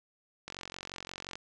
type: click train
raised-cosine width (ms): 0.2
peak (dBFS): -23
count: 41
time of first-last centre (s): 0.48-1.355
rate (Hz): 45.7
effects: resampled to 22050 Hz